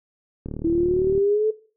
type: click train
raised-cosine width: 3 ms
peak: -18 dBFS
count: 28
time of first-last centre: 0.46-1.178 s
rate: 37.6 Hz
type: exponential sweep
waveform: sine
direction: up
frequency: 327.5 to 440 Hz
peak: -17 dBFS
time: 0.64-1.51 s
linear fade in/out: 10 ms
effects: noise-tail reverb RT60 0.4 s tail -17 dB re dry